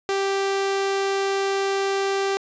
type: tone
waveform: sawtooth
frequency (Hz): 392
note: G4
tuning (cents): 0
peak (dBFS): -17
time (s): 0.09-2.37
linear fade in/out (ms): 0
effects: resampled to 16000 Hz + 8-bit